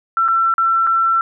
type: tone with dropouts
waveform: sine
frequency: 1345 Hz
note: E6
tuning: 34 cents sharp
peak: -12 dBFS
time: 0.17-1.21 s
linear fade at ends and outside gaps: 1 ms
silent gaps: 0.28-0.285 / 0.54-0.581 / 0.868-0.872 s
effects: none